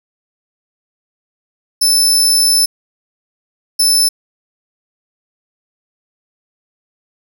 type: tone bursts at uneven times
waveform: 25% pulse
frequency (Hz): 5274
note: E8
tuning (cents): 0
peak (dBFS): -4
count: 2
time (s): 1.81-2.66 / 3.79-4.09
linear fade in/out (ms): 10
effects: none